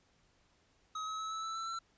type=tone with pitch steps; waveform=square; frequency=1272 / 1283.8 / 1295.7 / 1307.8 / 1319.9 / 1332.2 / 1344.5 Hz; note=D#6 / E6 / E6 / E6 / E6 / E6 / E6; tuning=+38 / -46 / -30 / -14 / +2 / +18 / +34 cents; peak=-38 dBFS; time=0.95-1.79 s; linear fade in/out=5 ms; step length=120 ms; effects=pink hiss -71 dBFS RMS until 1.97 s + resampled to 16000 Hz